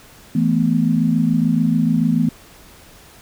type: chord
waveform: sine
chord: E suspended fourth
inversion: none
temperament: equal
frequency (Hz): 164.81 / 220 / 246.9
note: E3 / A3 / B3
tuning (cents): 0 / 0 / 0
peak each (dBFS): -18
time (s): 0.35-2.29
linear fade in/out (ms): 5
effects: pink hiss -45 dBFS RMS until 3.21 s